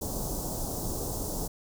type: band-stop noise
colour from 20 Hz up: pink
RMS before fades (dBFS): -33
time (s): 0.01-1.48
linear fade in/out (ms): 10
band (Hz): 860 to 5600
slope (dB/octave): 24
effects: none